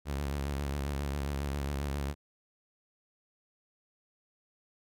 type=tone with vibrato; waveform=sawtooth; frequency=70.5 Hz; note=C#2; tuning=30 cents sharp; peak=-28 dBFS; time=0.05-2.15 s; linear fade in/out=50 ms; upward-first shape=sine; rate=7.4 Hz; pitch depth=62 cents each way; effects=none